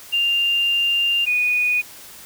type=tone pair in turn; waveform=sine; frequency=2794 / 2470 Hz; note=F7 / D#7; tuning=0 / -13 cents; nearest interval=major second; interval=213 cents; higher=first; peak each=-16 dBFS; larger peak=neither; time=0.12-1.26 / 1.26-1.82 s; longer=first; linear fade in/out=20 ms; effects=white hiss -41 dBFS RMS until 2.25 s